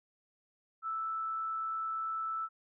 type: tone with amplitude modulation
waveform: sine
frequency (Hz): 1318.5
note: E6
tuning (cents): 0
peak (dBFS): -32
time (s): 0.82-2.49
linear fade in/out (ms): 50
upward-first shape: sine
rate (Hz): 129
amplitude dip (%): 25
effects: none